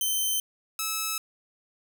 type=tone pair in turn; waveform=5% pulse; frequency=3092 / 1300 Hz; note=G7 / E6; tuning=-24 / -24 cents; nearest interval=octave + minor third; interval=1500 cents; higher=first; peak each=-16 dBFS; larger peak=neither; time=0.01-0.4 / 0.79-1.18 s; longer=neither; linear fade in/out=2 ms; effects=none